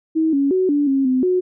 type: tone with pitch steps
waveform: sine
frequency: 319.3 / 278.5 / 372.8 / 289.7 / 271.3 / 257.1 / 365.5 Hz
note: D#4 / C#4 / F#4 / D4 / C#4 / C4 / F#4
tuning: +45 / +8 / +13 / -24 / -37 / -30 / -21 cents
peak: -14 dBFS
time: 0.15-1.41 s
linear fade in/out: 20 ms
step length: 180 ms
effects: none